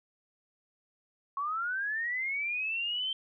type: linear sweep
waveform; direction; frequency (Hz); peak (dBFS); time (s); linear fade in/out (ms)
sine; up; 1090 to 3133; -30; 1.37-3.13; 2
effects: none